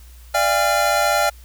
square tone cluster, 592 / 687 / 809 / 1385 Hz, D5 / F5 / G#5 / F6, +14 / -29 / -46 / -15 cents, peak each -22 dBFS, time 0.34-1.3 s, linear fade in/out 10 ms, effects added 60 Hz sine -40 dBFS peak until 1.44 s + white hiss -51 dBFS RMS until 1.44 s

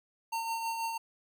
square tone with tremolo, 911 Hz, A#5, 40 cents flat, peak -31 dBFS, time 0.32-0.98 s, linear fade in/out 10 ms, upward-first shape triangle, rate 6.2 Hz, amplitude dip 45%, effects none

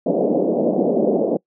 white band-pass noise, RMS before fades -18 dBFS, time 0.06-1.37 s, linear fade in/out 5 ms, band 180 to 630 Hz, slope 48 dB/octave, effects noise-tail reverb RT60 0.1 s tail -24 dB re dry

